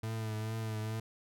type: tone with vibrato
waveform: 40% pulse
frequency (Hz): 110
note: A2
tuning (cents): 0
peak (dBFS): -34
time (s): 0.03-1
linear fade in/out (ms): 5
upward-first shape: triangle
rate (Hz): 2.3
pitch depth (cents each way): 39
effects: none